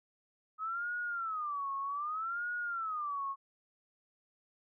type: tone with vibrato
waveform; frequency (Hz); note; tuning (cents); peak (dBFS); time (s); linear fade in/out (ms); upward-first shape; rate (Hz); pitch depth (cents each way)
sine; 1260; D#6; +21; -34; 0.58-3.36; 50; sine; 0.64; 240
effects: none